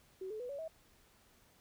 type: tone with pitch steps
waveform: sine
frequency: 378.1 / 431.8 / 493.2 / 563.2 / 643.3 Hz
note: F#4 / A4 / B4 / C#5 / E5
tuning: +38 / -33 / -2 / +27 / -42 cents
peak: -40 dBFS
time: 0.21-0.68 s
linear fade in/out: 5 ms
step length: 94 ms
effects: pink hiss -67 dBFS RMS until 1.6 s